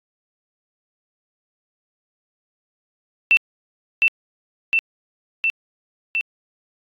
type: tone with echo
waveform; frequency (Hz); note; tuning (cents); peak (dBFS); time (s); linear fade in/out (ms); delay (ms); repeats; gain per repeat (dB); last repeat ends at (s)
sine; 2677; E7; +26; -10; 3.31-3.37; 0; 710; 4; -2; 6.21
effects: AAC 48 kbps